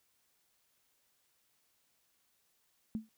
sine tone with exponential decay, 220 Hz, A3, in tune, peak -30 dBFS, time 2.95-3.09 s, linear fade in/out 0 ms, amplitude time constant 30 ms, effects white hiss -75 dBFS RMS until 3.17 s

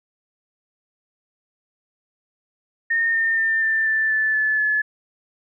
sine tone with pitch steps, 1832 / 1815.1 / 1798.4 / 1781.9 / 1765.5 / 1749.3 / 1733.2 / 1717.2 Hz, A#6 / A#6 / A6 / A6 / A6 / A6 / A6 / A6, -31 / -47 / +37 / +21 / +5 / -11 / -27 / -43 cents, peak -17 dBFS, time 2.9-4.82 s, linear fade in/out 10 ms, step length 240 ms, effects none

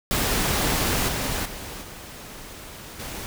pink noise with level steps, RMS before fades -23 / -27 / -36 / -40 / -34 dBFS, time 0.11-3.26 s, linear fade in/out 0 ms, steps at 1.08 / 1.45 / 1.81 / 2.99 s, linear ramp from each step 10 ms, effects none

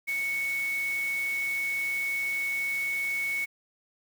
sine tone in noise, 2217 Hz, C#7, in tune, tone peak -27 dBFS, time 0.07-3.46 s, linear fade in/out 20 ms, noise white, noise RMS -43 dBFS, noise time 0.07-3.46 s, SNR +13 dB, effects none

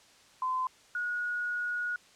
sine tone pair in turn, 1026 / 1451 Hz, C6 / F#6, -34 / -34 cents, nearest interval tritone, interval 600 cents, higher second, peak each -28 / -30 dBFS, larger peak first, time 0.42-0.67 / 0.95-1.96 s, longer second, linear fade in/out 2 ms, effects white hiss -59 dBFS RMS until 2.15 s + low-pass 7000 Hz 12 dB/octave

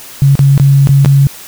sine tone with dropouts, 138.59 Hz, C#3, in tune, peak -3 dBFS, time 0.22-1.27 s, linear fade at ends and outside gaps 0 ms, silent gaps 0.354-0.392 / 0.578-0.598 / 0.872-0.891 / 1.048-1.059 s, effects white hiss -31 dBFS RMS until 1.47 s

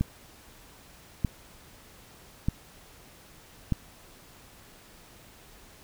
click train, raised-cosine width 5 ms, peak -12 dBFS, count 4, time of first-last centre 0.01-3.723 s, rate 0.808 Hz, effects pink hiss -53 dBFS RMS until 5.83 s

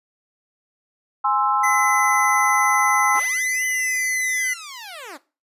sine chord, Ab augmented, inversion none, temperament equal, 830.6 / 1046.5 / 1318.5 Hz, Ab5 / C6 / E6, 0 / 0 / 0 cents, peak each -21 dBFS, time 1.24-3.2 s, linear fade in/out 10 ms
square tone, 2022 Hz, B6, 40 cents sharp, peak -21 dBFS, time 1.63-4.54 s, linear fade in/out 10 ms
10% pulse linear two-way sweep, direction up then down, 185 to 3024 to 248.5 Hz, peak -26 dBFS, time 3.14-5.18 s, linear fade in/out 20 ms, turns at 3.65 s
effects noise-tail reverb RT60 0.3 s tail -18 dB re dry + resampled to 32000 Hz

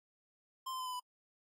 square tone with pitch steps, 1046.5 / 1033.3 / 1020.2 / 1007.4 / 994.6 Hz, C6 / C6 / C6 / B5 / B5, 0 / -22 / -44 / +34 / +12 cents, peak -39 dBFS, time 0.66-1 s, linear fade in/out 10 ms, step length 68 ms, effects AAC 48 kbps

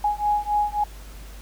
sine beating tone pair, 830.6 / 834.3 Hz, G#5 / G#5, 0 / +8 cents, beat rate 3.7 Hz, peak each -23 dBFS, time 0.04-0.84 s, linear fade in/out 5 ms, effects added 50 Hz sine -38 dBFS peak until 1.41 s + pink hiss -47 dBFS RMS until 1.41 s

